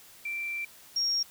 sine tone pair in turn, 2349 / 5577 Hz, D7 / F8, 0 / -3 cents, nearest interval octave + minor third, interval 1497 cents, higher second, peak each -31 / -25 dBFS, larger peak second, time 0.25-0.65 / 0.96-1.23 s, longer first, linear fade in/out 5 ms, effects white hiss -53 dBFS RMS until 1.3 s

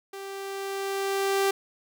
sawtooth tone with level ramp, 392 Hz, G4, in tune, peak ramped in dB -33 to -17 dBFS, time 0.13-1.51 s, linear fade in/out 5 ms, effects none

